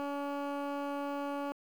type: tone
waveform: 15% pulse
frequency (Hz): 283.9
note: C#4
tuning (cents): +41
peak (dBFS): -28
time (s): 0-1.52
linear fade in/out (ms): 0
effects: low-pass 2000 Hz 12 dB/octave + 9-bit